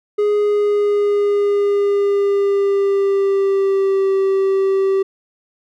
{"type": "tone with pitch glide", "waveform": "triangle", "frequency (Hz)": [415.3, 387.5], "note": ["G#4", "G4"], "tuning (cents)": [0, -20], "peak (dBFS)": -11, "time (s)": [0.18, 5.03], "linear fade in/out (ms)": 10, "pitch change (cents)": -120, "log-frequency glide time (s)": [0.35, 4.13], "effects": []}